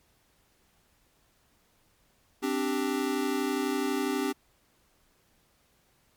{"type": "chord", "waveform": "square", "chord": "C suspended second", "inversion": "none", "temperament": "equal", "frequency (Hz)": [261.6, 293.7, 392], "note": ["C4", "D4", "G4"], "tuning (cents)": [0, 0, 0], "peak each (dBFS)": -32, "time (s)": [2.42, 4.33], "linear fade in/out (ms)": 20, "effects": ["pink hiss -67 dBFS RMS until 6.16 s", "MP3 96 kbps"]}